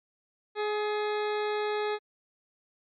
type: harmonic tone with a mistuned harmonic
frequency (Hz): 420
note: G#4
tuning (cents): +19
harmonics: 1 / 2 / 3 / 4 / 5 / 6 / 8 / 9 / 10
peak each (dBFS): -29 / -35 / -39 / -41 / -43 / -45 / -47 / -48 / -49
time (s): 0.55-1.99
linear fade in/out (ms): 50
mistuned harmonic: 4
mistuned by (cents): +22
effects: Opus 48 kbps